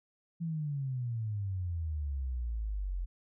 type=exponential sweep; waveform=sine; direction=down; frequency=170 to 43.06 Hz; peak=-32 dBFS; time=0.4-3.06 s; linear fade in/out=20 ms; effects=none